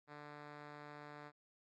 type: tone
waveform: 5% pulse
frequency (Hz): 147.6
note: D3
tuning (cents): +9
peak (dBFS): -39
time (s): 0.07-1.32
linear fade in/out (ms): 50
effects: low-pass 3000 Hz 12 dB/octave + AAC 64 kbps